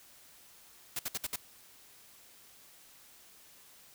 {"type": "noise bursts", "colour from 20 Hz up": "white", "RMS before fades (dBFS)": -35, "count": 5, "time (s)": [0.96, 1.36], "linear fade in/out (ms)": 5, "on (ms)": 32, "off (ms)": 60, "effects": ["white hiss -58 dBFS RMS until 3.94 s"]}